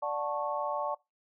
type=chord; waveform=sine; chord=D major seventh; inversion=none; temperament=just; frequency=587.3 / 734.2 / 881 / 1101.2 Hz; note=D5 / F#5 / A5 / C#6; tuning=0 / -14 / +2 / -12 cents; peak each=-34 / -38 / -35 / -36 dBFS; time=0.02-0.95 s; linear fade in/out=10 ms; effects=noise-tail reverb RT60 0.2 s tail -22 dB re dry